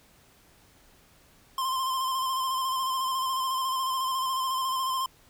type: tone with vibrato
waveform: square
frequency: 1046.5 Hz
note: C6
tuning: in tune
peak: -27 dBFS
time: 1.58-5.06 s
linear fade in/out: 2 ms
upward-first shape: square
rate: 14 Hz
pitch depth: 27 cents each way
effects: pink hiss -59 dBFS RMS until 5.29 s